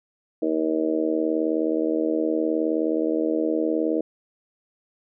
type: harmonic tone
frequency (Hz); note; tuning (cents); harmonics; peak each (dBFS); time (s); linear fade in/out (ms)
79.2; D#2; +31; 3 / 4 / 5 / 6 / 7 / 8; -34 / -23 / -33 / -26 / -31 / -31; 0.42-4.01; 5
effects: none